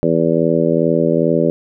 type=harmonic tone; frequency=82.41 Hz; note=E2; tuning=in tune; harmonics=2 / 3 / 4 / 5 / 6 / 7; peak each=-19 / -19 / -19 / -19 / -19 / -19 dBFS; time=0.03-1.5 s; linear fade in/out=0 ms; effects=none